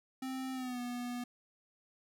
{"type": "tone with pitch glide", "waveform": "square", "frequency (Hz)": [261.6, 244.1], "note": ["C4", "B3"], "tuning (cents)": [0, -20], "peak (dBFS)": -38, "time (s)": [0.22, 1.24], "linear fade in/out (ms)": 5, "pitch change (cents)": -120, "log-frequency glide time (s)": [0.53, 0.8], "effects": []}